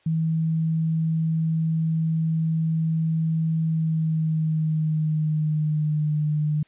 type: tone with pitch glide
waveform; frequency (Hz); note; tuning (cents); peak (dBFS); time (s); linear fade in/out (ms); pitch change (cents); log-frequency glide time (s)
sine; 161.1 to 151.18; E3 to D#3; -39 to -49; -20; 0.06-6.63; 5; -110; 3.62-6.14
effects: white hiss -61 dBFS RMS until 6.67 s + resampled to 8000 Hz